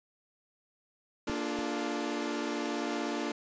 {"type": "chord", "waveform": "sawtooth", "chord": "Bb major seventh", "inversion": "none", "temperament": "equal with one note detuned", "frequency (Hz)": [233.1, 293.7, 349.2, 429.2], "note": ["Bb3", "D4", "F4", "A4"], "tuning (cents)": [0, 0, 0, -43], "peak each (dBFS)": [-34, -31, -34, -37], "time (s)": [1.27, 3.32], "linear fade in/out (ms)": 5}
{"type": "clicks", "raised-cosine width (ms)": 5, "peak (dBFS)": [-28, -36], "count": 2, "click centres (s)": [1.297, 1.589]}
{"effects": ["resampled to 16000 Hz"]}